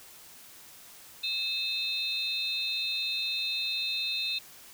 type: tone cluster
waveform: sine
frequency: 2609 / 3661 / 4098 Hz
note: E7 / A#7 / C8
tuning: -18 / -32 / -37 cents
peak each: -35 / -32 / -33 dBFS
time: 1.23-4.39 s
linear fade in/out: 10 ms
effects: white hiss -51 dBFS RMS until 4.73 s